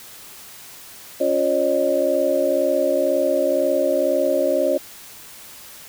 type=tone cluster; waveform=sine; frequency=277.9 / 354.6 / 547 / 609 Hz; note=C#4 / F4 / C#5 / D#5; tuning=+4 / +26 / -23 / -37 cents; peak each=-26 / -25 / -20 / -20 dBFS; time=1.2-4.78 s; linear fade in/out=10 ms; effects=white hiss -41 dBFS RMS until 5.88 s